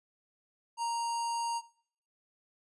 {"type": "tone with notch filter", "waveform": "square", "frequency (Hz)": 932.3, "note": "A#5", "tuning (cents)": 0, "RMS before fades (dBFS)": -33, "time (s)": [0.77, 1.62], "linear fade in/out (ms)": 50, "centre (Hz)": 2100, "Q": 0.74, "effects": ["noise-tail reverb RT60 0.6 s tail -20 dB re dry", "resampled to 24000 Hz"]}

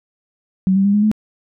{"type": "tone with pitch steps", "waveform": "sine", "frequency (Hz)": [188.8, 194.89, 201.2, 207.7, 214.4], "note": ["F#3", "G3", "G3", "G#3", "A3"], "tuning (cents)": [35, -10, 45, 0, -45], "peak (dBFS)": -11, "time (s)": [0.67, 1.115], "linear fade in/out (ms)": 0, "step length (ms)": 89, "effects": []}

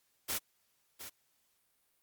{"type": "noise with echo", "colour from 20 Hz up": "white", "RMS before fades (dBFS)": -35, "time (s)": [0.28, 0.39], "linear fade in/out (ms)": 20, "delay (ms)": 710, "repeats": 1, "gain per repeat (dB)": -11, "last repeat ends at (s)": 1.1, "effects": ["white hiss -75 dBFS RMS until 2.02 s", "Opus 48 kbps"]}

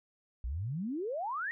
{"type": "exponential sweep", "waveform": "sine", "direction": "up", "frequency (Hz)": [55, 1922], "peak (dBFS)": -33, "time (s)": [0.44, 1.51], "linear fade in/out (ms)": 0, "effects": []}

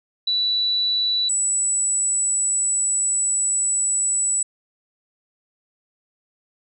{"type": "tone pair in turn", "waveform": "sine", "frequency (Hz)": [3951, 7902], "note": ["B7", "B8"], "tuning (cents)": [0, 0], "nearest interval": "octave", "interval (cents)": 1200, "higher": "second", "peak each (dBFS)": -18, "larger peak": "neither", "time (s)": [[0.27, 1.29], [1.29, 4.43]], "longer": "second", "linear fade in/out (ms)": 5, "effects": []}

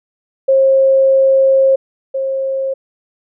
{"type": "tone pair in turn", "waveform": "sine", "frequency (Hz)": [536, 536], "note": ["C5", "C5"], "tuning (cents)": [42, 42], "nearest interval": "unison", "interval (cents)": 0, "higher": "neither", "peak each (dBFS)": [-7, -15], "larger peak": "first", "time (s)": [[0.48, 1.76], [2.14, 2.74]], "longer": "first", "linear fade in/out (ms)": 10, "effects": []}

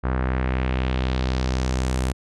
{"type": "tone with low-pass filter sweep", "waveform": "sawtooth", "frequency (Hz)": 64, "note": "C2", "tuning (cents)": -38, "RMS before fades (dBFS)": -23, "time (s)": [0.03, 2.13], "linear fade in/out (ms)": 20, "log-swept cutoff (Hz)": [1400, 9800], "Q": 1.7, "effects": []}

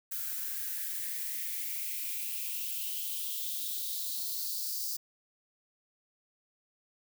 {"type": "noise with high-pass filter sweep", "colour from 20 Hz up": "violet", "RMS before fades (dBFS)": -36, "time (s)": [0.11, 4.97], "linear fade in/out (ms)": 10, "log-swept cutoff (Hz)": [1400, 5000], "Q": 4.6, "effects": []}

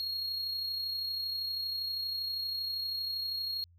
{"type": "tone with amplitude modulation", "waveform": "triangle", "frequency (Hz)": 4288, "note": "C8", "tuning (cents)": 42, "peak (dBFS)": -30, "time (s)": [0, 3.64], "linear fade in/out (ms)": 0, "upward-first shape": "sine", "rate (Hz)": 32.6, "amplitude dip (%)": 35, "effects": ["added 86 Hz sine -58 dBFS peak until 3.78 s"]}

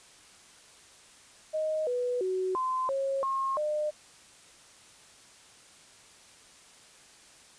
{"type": "tone with pitch steps", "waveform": "sine", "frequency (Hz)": [624, 492.8, 373.3, 1032, 544, 1075, 604], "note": ["D#5", "B4", "F#4", "C6", "C#5", "C6", "D5"], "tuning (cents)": [5, -4, 15, -24, -33, 47, 48], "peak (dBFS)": -27, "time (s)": [1.53, 3.91], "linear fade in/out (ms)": 20, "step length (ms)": 340, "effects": ["white hiss -55 dBFS RMS until 7.58 s", "resampled to 22050 Hz"]}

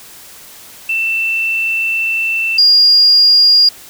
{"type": "tone pair in turn", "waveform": "sine", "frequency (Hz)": [2673, 4832], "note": ["E7", "D8"], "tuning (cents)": [23, 48], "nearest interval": "minor seventh", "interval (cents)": 1025, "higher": "second", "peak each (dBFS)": [-13, -5], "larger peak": "second", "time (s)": [[0.89, 2.58], [2.58, 3.69]], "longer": "first", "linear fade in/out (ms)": 5, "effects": ["white hiss -37 dBFS RMS until 3.89 s"]}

